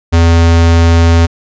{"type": "tone", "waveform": "square", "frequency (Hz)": 83.7, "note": "E2", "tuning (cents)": 27, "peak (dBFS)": -5, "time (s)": [0.12, 1.27], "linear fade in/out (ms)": 20, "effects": ["resampled to 16000 Hz"]}